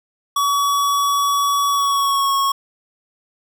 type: tone with pitch glide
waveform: square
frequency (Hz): 1133 to 1099.5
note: C#6 to C#6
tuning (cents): +37 to -14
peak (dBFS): -16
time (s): 0.36-2.52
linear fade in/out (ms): 5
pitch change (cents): -51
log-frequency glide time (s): 1.68-2.34
effects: 9-bit